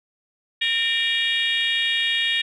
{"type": "tone cluster", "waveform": "sine", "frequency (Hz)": [1828, 2354, 2852, 3298, 3711], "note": ["A#6", "D7", "F7", "G#7", "A#7"], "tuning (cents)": [-34, 3, 36, -13, -9], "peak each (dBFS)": -25, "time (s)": [0.61, 2.42], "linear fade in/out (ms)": 10, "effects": ["tanh soft clip ceiling -12 dBFS"]}